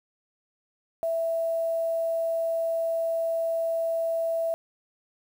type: tone with quantisation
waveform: sine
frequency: 660 Hz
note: E5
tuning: 2 cents sharp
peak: -24 dBFS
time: 1.03-4.54 s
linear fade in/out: 0 ms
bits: 8
effects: none